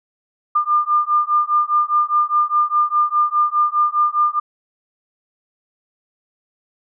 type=beating tone pair; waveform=sine; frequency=1200 / 1204.9 Hz; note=D6 / D6; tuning=+37 / +44 cents; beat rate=4.9 Hz; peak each=-17 dBFS; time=0.55-4.4 s; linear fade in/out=10 ms; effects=none